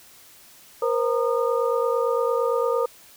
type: tone cluster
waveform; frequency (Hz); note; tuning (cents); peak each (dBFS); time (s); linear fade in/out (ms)
sine; 472.2 / 521 / 927 / 1221; A#4 / C5 / A#5 / D#6; +22 / -7 / -10 / -33; -22 / -25 / -31 / -28; 0.82-2.86; 5
effects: white hiss -50 dBFS RMS until 3.16 s